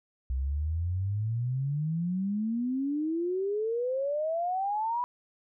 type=exponential sweep; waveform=sine; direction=up; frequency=62.7 to 991 Hz; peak=-27 dBFS; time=0.3-5.04 s; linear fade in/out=0 ms; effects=none